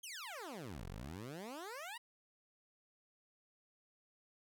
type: exponential two-way sweep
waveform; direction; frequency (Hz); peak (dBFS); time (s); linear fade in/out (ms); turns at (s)
15% pulse; down then up; 3322 to 40.61 to 994; -39; 0.03-1.98; 10; 0.87
effects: none